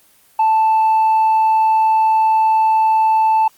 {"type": "tone with tanh clipping", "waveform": "triangle", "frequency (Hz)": 880, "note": "A5", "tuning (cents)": 0, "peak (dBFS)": -11, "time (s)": [0.39, 3.48], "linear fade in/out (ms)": 5, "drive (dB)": 6, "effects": ["white hiss -52 dBFS RMS until 3.57 s", "Opus 24 kbps"]}